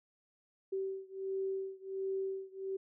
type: beating tone pair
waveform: sine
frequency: 384.6 / 386 Hz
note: G4 / G4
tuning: -33 / -27 cents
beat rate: 1.4 Hz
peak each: -38 / -39 dBFS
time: 0.72-2.77 s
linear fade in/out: 10 ms
effects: none